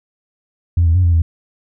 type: tone with pitch steps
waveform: sine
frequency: 85.7 / 82.3 / 91.2 / 85.6 / 82.4 Hz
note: F2 / E2 / F#2 / F2 / E2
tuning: -32 / -2 / -24 / -34 / 0 cents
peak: -8 dBFS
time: 0.77-1.22 s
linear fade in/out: 5 ms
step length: 90 ms
effects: tanh soft clip ceiling -6 dBFS